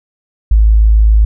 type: tone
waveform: sine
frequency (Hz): 53.7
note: A1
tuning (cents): -41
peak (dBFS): -4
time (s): 0.51-1.25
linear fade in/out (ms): 5
effects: none